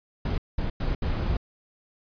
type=noise bursts at uneven times; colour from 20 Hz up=brown; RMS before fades=-26 dBFS; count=4; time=0.25-0.38 / 0.58-0.7 / 0.8-0.95 / 1.02-1.37 s; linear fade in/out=5 ms; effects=resampled to 11025 Hz